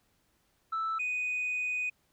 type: tone pair in turn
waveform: sine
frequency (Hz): 1318.5 / 2489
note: E6 / D#7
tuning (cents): 0 / 0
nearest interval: major seventh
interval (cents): 1100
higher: second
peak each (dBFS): -28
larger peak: neither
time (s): 0.72-0.99 / 0.99-1.9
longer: second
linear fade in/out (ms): 10
effects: tanh soft clip ceiling -27 dBFS + pink hiss -72 dBFS RMS until 2.12 s